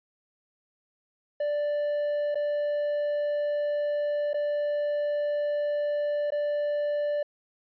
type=tone with dropouts; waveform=triangle; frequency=587.3 Hz; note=D5; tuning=in tune; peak=-23 dBFS; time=1.4-7.23 s; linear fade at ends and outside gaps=5 ms; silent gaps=2.346-2.354 / 4.333-4.342 / 6.305-6.32 s; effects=resampled to 11025 Hz